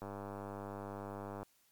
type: click train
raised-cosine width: 1 ms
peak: -30 dBFS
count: 142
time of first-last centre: 0.02-1.43 s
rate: 100 Hz
effects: white hiss -71 dBFS RMS until 1.71 s + MP3 96 kbps